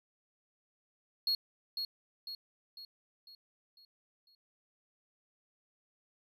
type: tone with echo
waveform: triangle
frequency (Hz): 4312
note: C#8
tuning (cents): -49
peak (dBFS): -27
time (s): 1.27-1.35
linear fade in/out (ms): 2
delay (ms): 500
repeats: 6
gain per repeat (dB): -6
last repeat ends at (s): 4.35
effects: none